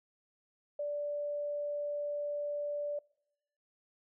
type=tone; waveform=sine; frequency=584 Hz; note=D5; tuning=10 cents flat; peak=-33 dBFS; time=0.79-2.99 s; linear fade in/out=5 ms; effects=noise-tail reverb RT60 0.8 s tail -25 dB re dry